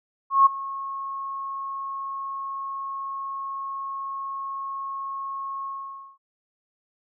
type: tone with ADSR envelope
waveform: sine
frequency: 1091 Hz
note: C#6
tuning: 28 cents flat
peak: -10 dBFS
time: 0.3-6.18 s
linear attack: 160 ms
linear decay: 13 ms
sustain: -19 dB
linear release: 530 ms
effects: none